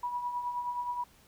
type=tone with tremolo; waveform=sine; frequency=974 Hz; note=B5; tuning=24 cents flat; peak=-29 dBFS; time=0.03-1.04 s; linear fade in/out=5 ms; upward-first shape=triangle; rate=9.5 Hz; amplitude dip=60%; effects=pink hiss -61 dBFS RMS until 1.27 s